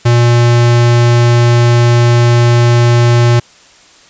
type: tone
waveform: square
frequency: 119.4 Hz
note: A#2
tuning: 42 cents sharp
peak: -6 dBFS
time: 0.05-3.4 s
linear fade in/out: 10 ms
effects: white hiss -42 dBFS RMS until 4.09 s + resampled to 16000 Hz